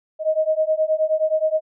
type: beating tone pair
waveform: sine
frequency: 622.3 / 631.8 Hz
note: D#5 / D#5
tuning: 0 / +26 cents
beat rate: 9.5 Hz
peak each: -20 dBFS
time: 0.19-1.61 s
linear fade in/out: 50 ms
effects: none